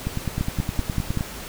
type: two click trains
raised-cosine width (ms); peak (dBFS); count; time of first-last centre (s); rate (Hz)
5; -10 / -12; 5 / 12; 0.41-1.173 / 0.07-1.209; 5.24 / 9.66
effects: pink hiss -36 dBFS RMS until 1.48 s